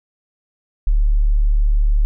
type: tone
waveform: sine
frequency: 36.71 Hz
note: D1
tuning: in tune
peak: -11 dBFS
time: 0.87-2.05 s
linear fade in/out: 0 ms
effects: none